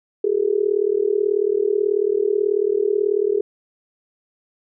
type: tone with amplitude modulation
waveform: sine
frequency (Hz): 410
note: G#4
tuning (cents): -22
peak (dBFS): -12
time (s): 0.24-3.41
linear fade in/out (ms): 5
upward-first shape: sine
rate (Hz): 38.3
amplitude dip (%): 95
effects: none